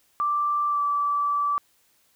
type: tone with pitch glide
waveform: sine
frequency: 1174.7 to 1158.5 Hz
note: D6 to D6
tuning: 0 to -24 cents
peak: -21 dBFS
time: 0.2-1.58 s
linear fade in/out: 0 ms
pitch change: -24 cents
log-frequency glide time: 0.68-0.81 s
effects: white hiss -64 dBFS RMS until 2.15 s